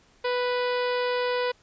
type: harmonic tone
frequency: 493.9 Hz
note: B4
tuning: in tune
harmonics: 1 / 2 / 3 / 4 / 5 / 6 / 7 / 8 / 9 / 10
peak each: -25 / -31 / -35 / -37 / -39 / -41 / -42 / -43 / -44 / -45 dBFS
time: 0.24-1.52 s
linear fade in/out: 10 ms
effects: pink hiss -60 dBFS RMS until 1.62 s + resampled to 16000 Hz